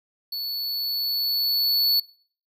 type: tone with level ramp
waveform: square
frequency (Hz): 4435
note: C#8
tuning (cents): 0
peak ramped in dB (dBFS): -28 to -17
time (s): 0.32-2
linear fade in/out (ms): 5
effects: noise-tail reverb RT60 0.5 s tail -23 dB re dry